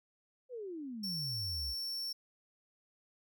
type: exponential sweep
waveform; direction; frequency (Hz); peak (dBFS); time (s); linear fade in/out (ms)
sine; down; 523.3 to 58.6; -40; 0.49-1.75; 50
type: tone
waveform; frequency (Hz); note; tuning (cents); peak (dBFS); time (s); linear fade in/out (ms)
45% pulse; 5440; F8; -46; -37; 1.03-2.13; 10
effects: none